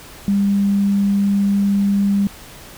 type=tone; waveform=sine; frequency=200 Hz; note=G3; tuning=35 cents sharp; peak=-13 dBFS; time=0.28-2.27 s; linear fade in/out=0 ms; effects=pink hiss -39 dBFS RMS until 2.77 s